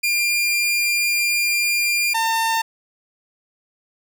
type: tone pair in turn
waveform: sawtooth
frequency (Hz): 2399 / 903.6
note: D7 / A5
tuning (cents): +36 / +46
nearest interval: octave + perfect fourth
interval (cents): 1690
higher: first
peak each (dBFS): -14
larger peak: neither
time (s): 0.03-2.14 / 2.14-2.62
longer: first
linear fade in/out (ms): 10
effects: none